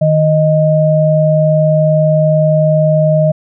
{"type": "tone pair together", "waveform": "sine", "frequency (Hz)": [155.2, 622.3], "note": ["D#3", "D#5"], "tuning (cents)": [-4, 0], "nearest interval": "2 octaves", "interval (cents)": 2404, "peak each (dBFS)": -10, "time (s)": [0.01, 3.32], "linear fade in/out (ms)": 10, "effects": []}